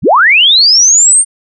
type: linear sweep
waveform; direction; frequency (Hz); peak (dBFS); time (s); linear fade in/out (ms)
sine; up; 59.2 to 8920; -3; 0.02-1.25; 50
effects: none